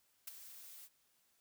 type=noise with ADSR envelope; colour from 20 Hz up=blue; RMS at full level=-43 dBFS; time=0.27-0.89 s; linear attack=8 ms; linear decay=17 ms; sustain=-11 dB; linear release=49 ms; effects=white hiss -75 dBFS RMS until 1.4 s